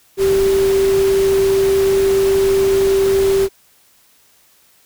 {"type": "tone in noise", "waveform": "sine", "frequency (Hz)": 389.3, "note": "G4", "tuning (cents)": -12, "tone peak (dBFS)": -11, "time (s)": [0.17, 3.49], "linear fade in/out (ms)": 50, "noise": "pink", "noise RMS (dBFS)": -26, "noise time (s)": [0.17, 3.49], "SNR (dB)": 12, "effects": ["white hiss -53 dBFS RMS until 4.85 s"]}